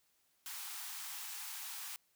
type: high-pass noise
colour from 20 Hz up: white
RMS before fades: -45 dBFS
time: 0.46-1.96 s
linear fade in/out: 0 ms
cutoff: 750 Hz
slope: 96 dB/octave
effects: white hiss -75 dBFS RMS until 2.15 s